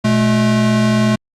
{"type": "tone pair together", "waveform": "square", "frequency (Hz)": [120.78, 215.2], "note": ["B2", "A3"], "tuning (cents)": [-38, -38], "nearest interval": "minor seventh", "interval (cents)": 1000, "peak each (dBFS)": [-18, -13], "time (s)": [0.04, 1.16], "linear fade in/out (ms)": 10, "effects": ["low-pass 7000 Hz 12 dB/octave", "Opus 48 kbps"]}